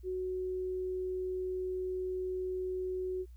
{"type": "tone", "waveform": "sine", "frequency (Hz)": 370, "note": "F#4", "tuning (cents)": 0, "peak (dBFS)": -33, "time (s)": [0.03, 3.26], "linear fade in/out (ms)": 50, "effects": ["added 60 Hz sine -48 dBFS peak until 3.36 s", "white hiss -75 dBFS RMS until 3.36 s"]}